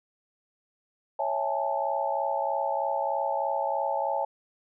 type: chord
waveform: sine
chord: A major seventh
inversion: first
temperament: equal with one note detuned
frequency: 554.4 / 659.3 / 816.8 / 880 Hz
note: C#5 / E5 / G#5 / A5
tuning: 0 / 0 / -29 / 0 cents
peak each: -31 / -32 / -31 / -30 dBFS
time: 1.19-4.25 s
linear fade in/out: 5 ms
effects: none